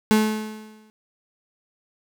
35% pulse tone with exponential decay, 215.9 Hz, A3, 33 cents flat, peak -11 dBFS, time 0.11-0.9 s, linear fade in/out 0 ms, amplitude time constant 170 ms, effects none

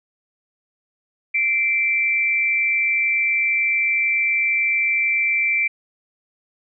sine tone pair together, 2092 / 2339 Hz, C7 / D7, -1 / -8 cents, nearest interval major second, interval 193 cents, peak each -25 / -17 dBFS, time 1.34-5.68 s, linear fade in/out 10 ms, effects none

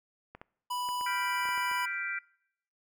clicks, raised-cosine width 0.5 ms, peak -30 dBFS, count 8, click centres 0.35 / 0.415 / 0.889 / 1.011 / 1.455 / 1.489 / 1.577 / 1.714 s
square tone, 987.8 Hz, B5, in tune, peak -32 dBFS, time 0.7-1.86 s, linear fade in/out 10 ms
sine chord, G dominant seventh, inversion third, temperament equal, 1396.9 / 1568 / 1975.5 / 2349 Hz, F6 / G6 / B6 / D7, 0 / 0 / 0 / 0 cents, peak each -38 dBFS, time 1.06-2.19 s, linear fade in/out 5 ms
effects noise-tail reverb RT60 0.7 s tail -23 dB re dry

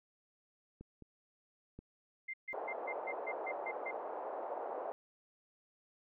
clicks, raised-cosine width 3 ms, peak -37 / -40 / -36 dBFS, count 3, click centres 0.81 / 1.023 / 1.79 s
sine tone bursts, 2093 Hz, C7, in tune, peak -39 dBFS, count 9, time 2.28-3.913 s, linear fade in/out 10 ms, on 57 ms, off 140 ms
white band-pass noise, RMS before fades -42 dBFS, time 2.53-4.92 s, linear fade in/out 0 ms, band 460 to 800 Hz, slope 24 dB/octave
effects none

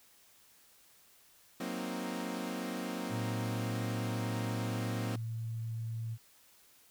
sawtooth chord, C half-diminished seventh, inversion second, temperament equal, 185 / 233.1 / 261.6 / 311.1 Hz, Gb3 / Bb3 / C4 / Eb4, 0 / 0 / 0 / 0 cents, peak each -38 / -37 / -37 / -40 dBFS, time 1.6-5.16 s, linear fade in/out 5 ms
sine tone, 113.5 Hz, A#2, 46 cents flat, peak -35 dBFS, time 3.09-6.18 s, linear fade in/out 50 ms
effects white hiss -63 dBFS RMS until 6.9 s

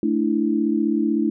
sine chord, A suspended fourth, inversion none, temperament equal, 220 / 293.7 / 329.6 Hz, A3 / D4 / E4, 0 / 0 / 0 cents, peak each -22 dBFS, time 0.03-1.3 s, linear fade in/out 2 ms, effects none

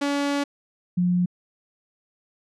sawtooth / sine tone pair in turn, 284.2 / 178.31 Hz, C#4 / F3, +43 / +36 cents, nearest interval minor sixth, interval 807 cents, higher first, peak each -18 dBFS, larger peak neither, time 0.01-0.44 / 0.97-1.26 s, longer first, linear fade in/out 10 ms, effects low-pass 7000 Hz 12 dB/octave

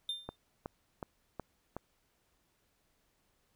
triangle tone with exponential decay, 3600 Hz, A7, 39 cents sharp, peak -30 dBFS, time 0.09-0.36 s, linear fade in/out 2 ms, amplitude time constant 58 ms
click train, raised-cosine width 1 ms, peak -25 dBFS, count 5, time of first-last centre 0.29-1.766 s, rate 2.71 Hz
effects pink hiss -75 dBFS RMS until 3.55 s

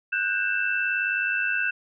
sine tone cluster, 1482 / 1581 / 2658 Hz, F#6 / G6 / E7, +2 / +14 / +14 cents, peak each -27 dBFS, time 0.12-1.71 s, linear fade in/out 10 ms, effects none

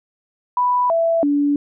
sine tone with pitch steps, 988 / 664 / 288 Hz, B5 / E5 / D4, 0 / +12 / -34 cents, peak -14 dBFS, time 0.57-1.56 s, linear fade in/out 2 ms, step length 330 ms, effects none

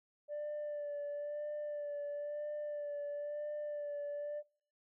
sine tone with vibrato, 587.3 Hz, D5, in tune, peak -36 dBFS, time 0.28-4.43 s, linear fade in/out 50 ms, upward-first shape sine, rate 1 Hz, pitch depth 25 cents each way, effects noise-tail reverb RT60 0.5 s tail -22 dB re dry + tanh soft clip ceiling -36 dBFS

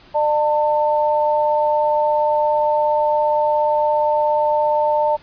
sine tone pair together, 600 / 895.7 Hz, D5 / A5, +37 / +31 cents, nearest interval perfect fifth, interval 694 cents, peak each -17 dBFS, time 0.14-5.17 s, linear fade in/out 20 ms, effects pink hiss -47 dBFS RMS until 5.22 s + resampled to 11025 Hz

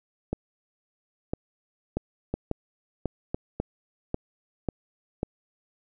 two click trains, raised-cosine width 2 ms, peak -14 / -13 dBFS, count 4 / 7, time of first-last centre 0.33-3.345 / 1.97-5.231 s, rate 0.995 / 1.84 Hz, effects none

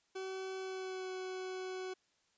40% pulse tone with pitch glide, 379.6 to 372.9 Hz, F#4 to F#4, +44 to +14 cents, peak -39 dBFS, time 0.15-1.94 s, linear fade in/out 10 ms, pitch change -30 cents, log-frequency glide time 0.57-1.11 s, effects white hiss -75 dBFS RMS until 2.37 s + resampled to 16000 Hz

